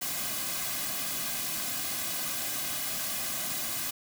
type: noise with comb filter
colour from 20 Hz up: white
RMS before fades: -33 dBFS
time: 0.01-3.91 s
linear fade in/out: 10 ms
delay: 2.2 ms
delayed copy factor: -0.7
effects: none